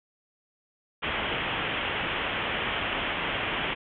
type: low-pass noise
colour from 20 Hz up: white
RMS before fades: -30 dBFS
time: 1.02-3.75 s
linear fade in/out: 20 ms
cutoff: 3300 Hz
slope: 96 dB/octave
effects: none